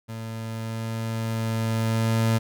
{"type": "tone with level ramp", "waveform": "30% pulse", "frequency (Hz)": 112.6, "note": "A2", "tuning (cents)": 40, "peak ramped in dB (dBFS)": [-30, -16], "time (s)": [0.08, 2.39], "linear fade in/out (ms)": 20, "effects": []}